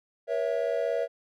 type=chord; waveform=triangle; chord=A# diminished; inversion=none; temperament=equal with one note detuned; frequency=477.1 / 554.4 / 659.3 Hz; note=A#4 / C#5 / E5; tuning=+40 / 0 / 0 cents; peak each=-28 dBFS; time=0.27-1.08 s; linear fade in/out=50 ms; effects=none